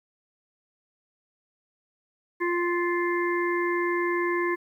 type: harmonic tone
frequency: 349 Hz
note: F4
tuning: 1 cent flat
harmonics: 1 / 3 / 5 / 6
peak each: -25 / -30 / -32 / -33 dBFS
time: 2.4-4.56 s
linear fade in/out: 20 ms
effects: 10-bit